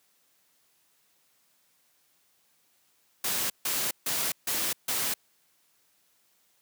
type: noise bursts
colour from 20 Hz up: white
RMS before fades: -29 dBFS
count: 5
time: 3.24-5.14 s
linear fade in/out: 5 ms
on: 260 ms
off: 150 ms
effects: white hiss -68 dBFS RMS until 6.61 s + high-pass 100 Hz 12 dB/octave